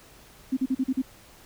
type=tone bursts; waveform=sine; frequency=261.6 Hz; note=C4; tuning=in tune; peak=-21 dBFS; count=6; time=0.52-1.02 s; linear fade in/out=10 ms; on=50 ms; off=40 ms; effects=pink hiss -52 dBFS RMS until 1.45 s